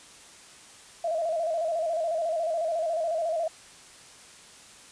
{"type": "tone with vibrato", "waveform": "sine", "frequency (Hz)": 656, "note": "E5", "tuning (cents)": -9, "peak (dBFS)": -25, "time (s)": [1.04, 3.48], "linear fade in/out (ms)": 5, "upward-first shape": "square", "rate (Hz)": 14, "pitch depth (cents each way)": 64, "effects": ["white hiss -50 dBFS RMS until 4.91 s", "resampled to 22050 Hz"]}